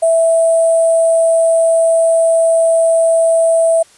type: tone with sample-and-hold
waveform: sine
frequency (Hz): 659.3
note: E5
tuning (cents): 0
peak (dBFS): -8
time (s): 0.02-3.83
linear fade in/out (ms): 10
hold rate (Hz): 8820
effects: white hiss -46 dBFS RMS until 3.97 s + resampled to 24000 Hz